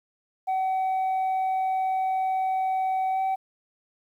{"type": "tone with pitch glide", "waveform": "sine", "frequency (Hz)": [757, 764.9], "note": ["F#5", "G5"], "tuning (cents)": [39, -43], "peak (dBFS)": -20, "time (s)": [0.47, 3.36], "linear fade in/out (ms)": 20, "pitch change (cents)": 18, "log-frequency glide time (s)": [3.11, 3.2], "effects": ["tanh soft clip ceiling -22 dBFS", "10-bit"]}